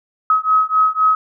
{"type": "beating tone pair", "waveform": "sine", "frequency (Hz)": [1273, 1276.9], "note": ["D#6", "D#6"], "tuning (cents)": [39, 44], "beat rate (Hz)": 3.9, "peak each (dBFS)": -15, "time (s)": [0.3, 1.15], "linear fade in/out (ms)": 2, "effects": []}